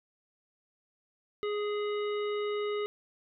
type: harmonic tone with a mistuned harmonic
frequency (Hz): 416.2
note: G#4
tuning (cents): +4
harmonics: 1 / 3 / 5 / 7 / 9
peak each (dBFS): -30 / -40 / -44 / -47 / -49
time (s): 1.43-2.86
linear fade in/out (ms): 0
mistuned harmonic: 5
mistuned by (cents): -19
effects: none